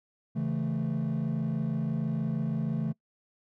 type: chord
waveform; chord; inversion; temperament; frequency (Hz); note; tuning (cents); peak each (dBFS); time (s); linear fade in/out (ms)
triangle; A major; first; equal; 138.59 / 164.81 / 220; C#3 / E3 / A3; 0 / 0 / 0; -29; 0.35-2.93; 20
effects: noise-tail reverb RT60 0.1 s tail -24 dB re dry + tanh soft clip ceiling -21 dBFS